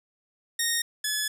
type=tone pair in turn; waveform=10% pulse; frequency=1856 / 1711.1 Hz; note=A#6 / A6; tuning=-8 / -49 cents; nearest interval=minor second; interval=141 cents; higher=first; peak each=-15 / -17 dBFS; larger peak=first; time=0.59-0.82 / 1.04-1.28 s; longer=second; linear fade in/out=5 ms; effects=none